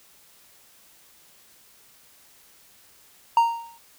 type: tone with exponential decay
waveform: triangle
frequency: 928 Hz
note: A#5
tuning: 8 cents flat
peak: -10 dBFS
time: 3.37-3.78 s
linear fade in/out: 2 ms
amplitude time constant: 89 ms
effects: white hiss -55 dBFS RMS until 3.98 s